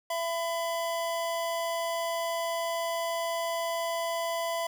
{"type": "tone pair together", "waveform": "square", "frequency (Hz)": [670, 1003.9], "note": ["E5", "B5"], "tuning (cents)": [28, 28], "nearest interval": "perfect fifth", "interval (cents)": 700, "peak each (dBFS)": [-31, -35], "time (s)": [0.1, 4.67], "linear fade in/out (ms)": 5, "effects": ["9-bit"]}